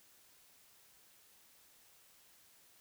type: silence
effects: white hiss -65 dBFS RMS until 2.8 s